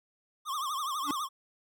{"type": "tone with vibrato", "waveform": "square", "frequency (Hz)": 1144, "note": "D6", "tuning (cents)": -46, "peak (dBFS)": -32, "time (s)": [0.45, 1.29], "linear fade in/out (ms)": 50, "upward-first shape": "triangle", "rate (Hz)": 12, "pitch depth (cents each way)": 180}
{"type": "tone with exponential growth", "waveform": "square", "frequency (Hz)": 288.5, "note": "D4", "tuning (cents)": -31, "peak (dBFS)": -28, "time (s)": [1.02, 1.11], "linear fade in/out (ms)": 2, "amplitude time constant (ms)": 19}
{"effects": []}